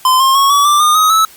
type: tone with pitch steps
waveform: square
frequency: 1030 / 1065.1 / 1101.4 / 1138.9 / 1177.7 / 1217.8 / 1259.3 / 1302.2 Hz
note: C6 / C6 / C#6 / C#6 / D6 / D#6 / D#6 / E6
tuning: -28 / +30 / -11 / +46 / +4 / -38 / +20 / -22 cents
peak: -8 dBFS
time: 0.05-1.25 s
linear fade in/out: 2 ms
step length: 150 ms
effects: white hiss -40 dBFS RMS until 1.36 s + Opus 48 kbps